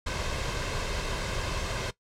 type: noise with comb filter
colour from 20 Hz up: pink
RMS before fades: -31 dBFS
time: 0.06-1.91 s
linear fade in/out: 10 ms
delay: 1.9 ms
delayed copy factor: +0.5
effects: noise-tail reverb RT60 0.1 s tail -18 dB re dry + low-pass 6000 Hz 12 dB/octave